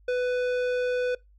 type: tone with low-pass filter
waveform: square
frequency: 497.2 Hz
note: B4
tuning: 12 cents sharp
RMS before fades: -26 dBFS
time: 0.08-1.15 s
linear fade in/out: 5 ms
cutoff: 2900 Hz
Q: 0.56
effects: noise-tail reverb RT60 0.2 s tail -23 dB re dry + added 50 Hz sine -54 dBFS peak until 1.38 s